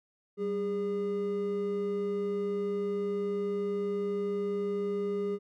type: tone pair together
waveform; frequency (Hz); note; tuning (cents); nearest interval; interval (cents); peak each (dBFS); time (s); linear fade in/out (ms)
triangle; 193.7 / 407.6; G3 / G#4; -20 / -32; octave + minor second; 1288; -34 / -28; 0.37-5.39; 50
effects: none